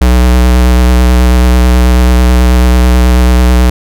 square tone with vibrato, 61.74 Hz, B1, in tune, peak -4 dBFS, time 0.01-3.7 s, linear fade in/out 5 ms, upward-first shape square, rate 9.2 Hz, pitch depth 19 cents each way, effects none

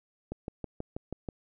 click train, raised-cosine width 2 ms, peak -22 dBFS, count 7, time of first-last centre 0.32-1.288 s, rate 6.2 Hz, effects none

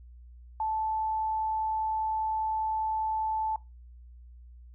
sine tone, 875 Hz, A5, 10 cents flat, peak -27 dBFS, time 0.6-3.56 s, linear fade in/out 2 ms, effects noise-tail reverb RT60 0.2 s tail -19 dB re dry + added 60 Hz sine -47 dBFS peak until 4.74 s

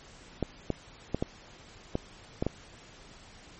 clicks, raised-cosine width 2 ms, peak -14 dBFS, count 7, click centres 0.427 / 0.703 / 1.146 / 1.225 / 1.954 / 2.425 / 2.466 s, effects pink hiss -52 dBFS RMS until 3.59 s + MP3 32 kbps

